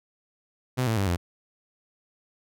sawtooth tone with pitch steps, 127.3 / 112.11 / 98.73 / 86.95 Hz, C3 / A2 / G2 / F2, -47 / +33 / +13 / -7 cents, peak -19 dBFS, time 0.77-1.17 s, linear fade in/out 20 ms, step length 100 ms, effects none

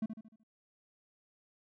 triangle tone with echo, 220 Hz, A3, in tune, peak -29 dBFS, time 0.02-0.06 s, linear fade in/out 5 ms, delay 75 ms, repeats 5, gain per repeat -7 dB, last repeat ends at 0.435 s, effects none

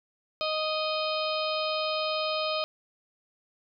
harmonic tone with a mistuned harmonic, 622.3 Hz, D#5, in tune, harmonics 1 / 2 / 4 / 5 / 6 / 7 / 8, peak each -30 / -33 / -36 / -37 / -38 / -38 / -39 dBFS, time 0.41-2.64 s, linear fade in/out 0 ms, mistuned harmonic 7, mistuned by -58 cents, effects none

